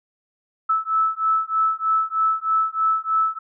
sine beating tone pair, 1307 / 1310.2 Hz, E6 / E6, -15 / -11 cents, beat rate 3.2 Hz, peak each -21 dBFS, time 0.69-3.39 s, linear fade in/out 10 ms, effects none

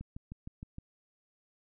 click train, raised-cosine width 5 ms, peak -30 dBFS, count 6, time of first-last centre 0.01-0.784 s, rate 6.46 Hz, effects none

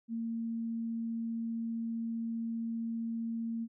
sine tone, 228.8 Hz, A#3, 32 cents flat, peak -33 dBFS, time 0.08-3.68 s, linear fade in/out 50 ms, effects none

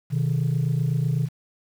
sine tone pair together, 127.9 / 155.9 Hz, C3 / D#3, -39 / +4 cents, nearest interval minor third, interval 343 cents, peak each -21 dBFS, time 0.1-1.29 s, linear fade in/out 50 ms, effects tanh soft clip ceiling -17 dBFS + 8-bit

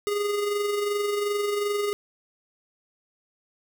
square tone with amplitude modulation, 411 Hz, G#4, 18 cents flat, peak -23 dBFS, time 0.07-1.93 s, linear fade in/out 0 ms, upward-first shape sine, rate 22.7 Hz, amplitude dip 40%, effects none

